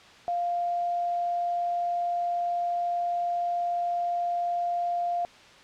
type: tone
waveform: sine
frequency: 698.5 Hz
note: F5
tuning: in tune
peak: -25 dBFS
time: 0.28-5.25 s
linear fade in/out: 0 ms
effects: white hiss -51 dBFS RMS until 5.63 s + low-pass 4000 Hz 12 dB/octave